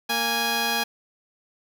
10% pulse tone pair together, 231.5 / 825 Hz, A#3 / G#5, -12 / -12 cents, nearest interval octave + minor seventh, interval 2200 cents, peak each -21 / -15 dBFS, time 0.09-0.84 s, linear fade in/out 10 ms, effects none

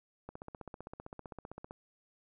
click train, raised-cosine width 1 ms, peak -30 dBFS, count 23, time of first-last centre 0.29-1.709 s, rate 15.5 Hz, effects none

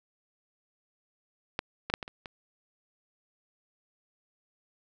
clicks, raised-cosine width 0.3 ms, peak -13 / -17 / -6 / -20 / -26 / -24 dBFS, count 6, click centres 1.591 / 1.9 / 1.939 / 2.028 / 2.079 / 2.258 s, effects none

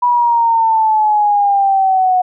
sine exponential sweep, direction down, 980 to 730 Hz, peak -9 dBFS, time 0.02-2.22 s, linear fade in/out 10 ms, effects none

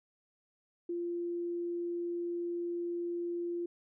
sine tone, 345.8 Hz, F4, 17 cents flat, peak -33 dBFS, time 0.89-3.66 s, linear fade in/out 5 ms, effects none

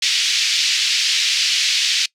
white band-pass noise, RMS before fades -18 dBFS, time 0.02-2.06 s, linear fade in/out 5 ms, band 2300 to 5300 Hz, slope 24 dB/octave, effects noise-tail reverb RT60 0.1 s tail -23 dB re dry

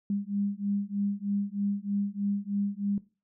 sine beating tone pair, 200 / 203.2 Hz, G3 / G#3, +35 / -38 cents, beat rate 3.2 Hz, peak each -31 dBFS, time 0.1-2.98 s, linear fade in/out 2 ms, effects noise-tail reverb RT60 0.3 s tail -18 dB re dry

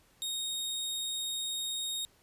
sawtooth tone, 3729 Hz, A#7, in tune, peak -30 dBFS, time 0.22-2.05 s, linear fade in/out 0 ms, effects pink hiss -65 dBFS RMS until 2.22 s + resampled to 32000 Hz

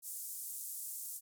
pink band-pass noise, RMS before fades -44 dBFS, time 0.02-1.21 s, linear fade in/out 50 ms, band 8000 to 16000 Hz, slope 24 dB/octave, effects none

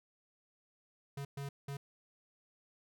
square tone bursts at uneven times, 140 Hz, C#3, 18 cents sharp, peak -40 dBFS, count 3, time 1.17-1.25 / 1.37-1.49 / 1.68-1.77 s, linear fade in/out 5 ms, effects none

